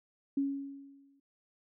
sine tone with exponential decay, 277.2 Hz, C#4, in tune, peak -26 dBFS, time 0.37-1.2 s, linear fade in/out 5 ms, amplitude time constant 180 ms, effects none

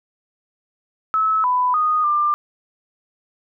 sine tone with pitch steps, 1297 / 997 / 1238 / 1192 Hz, E6 / B5 / D#6 / D6, -28 / +16 / -9 / +25 cents, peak -15 dBFS, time 1.14-2.34 s, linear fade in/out 0 ms, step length 300 ms, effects none

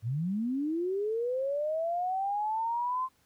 sine linear sweep, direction up, 103.83 to 1046.5 Hz, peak -28 dBFS, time 0.02-3.09 s, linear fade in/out 50 ms, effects pink hiss -68 dBFS RMS until 3.25 s + high-pass 60 Hz 12 dB/octave

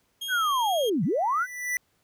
40% pulse tone with vibrato, 3240 Hz, G#7, 43 cents flat, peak -30 dBFS, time 0.21-0.9 s, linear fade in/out 10 ms, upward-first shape sine, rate 2.4 Hz, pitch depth 13 cents each way
sine linear two-way sweep, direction down then up, 1574 to 138.59 to 1574 Hz, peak -22 dBFS, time 0.28-1.47 s, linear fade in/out 50 ms, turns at 1.04 s
square tone with exponential growth, 1975.5 Hz, B6, in tune, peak -24 dBFS, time 1.03-1.77 s, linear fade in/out 1 ms, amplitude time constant 160 ms
effects pink hiss -69 dBFS RMS until 2.03 s + high-pass 60 Hz 12 dB/octave

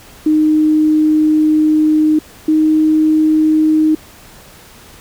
sine tone pair in turn, 308.4 / 311.3 Hz, D#4 / D#4, -15 / +1 cents, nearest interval unison, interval 16 cents, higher second, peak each -8 dBFS, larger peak neither, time 0.26-2.19 / 2.48-3.95 s, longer first, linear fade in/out 5 ms, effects pink hiss -40 dBFS RMS until 5 s

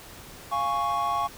triangle chord, Db major, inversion first, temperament equal, 698.5 / 830.6 / 1108.7 Hz, F5 / Ab5 / Db6, 0 / 0 / 0 cents, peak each -29 / -28 / -24 dBFS, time 0.51-1.28 s, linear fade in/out 20 ms, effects pink hiss -45 dBFS RMS until 1.37 s

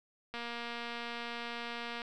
click train, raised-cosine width 0.3 ms, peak -25 dBFS, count 397, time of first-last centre 0.34-2.018 s, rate 236 Hz, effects none

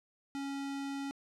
square tone, 277.2 Hz, C#4, in tune, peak -37 dBFS, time 0.35-1.11 s, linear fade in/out 0 ms, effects low-pass 8000 Hz 12 dB/octave

